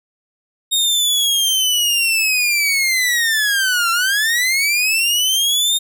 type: linear two-way sweep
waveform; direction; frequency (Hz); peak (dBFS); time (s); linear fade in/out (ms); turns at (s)
sawtooth; down then up; 3729 to 1347 to 3694; -11; 0.71-5.79; 20; 3.91
effects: none